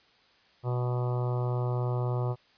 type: harmonic tone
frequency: 123.47 Hz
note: B2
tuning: in tune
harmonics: 1 / 3 / 4 / 5 / 6 / 7 / 8 / 9 / 10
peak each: -27 / -37 / -39 / -41 / -43 / -44 / -45 / -46 / -47 dBFS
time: 0.63-2.36 s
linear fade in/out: 50 ms
effects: white hiss -62 dBFS RMS until 2.57 s + resampled to 11025 Hz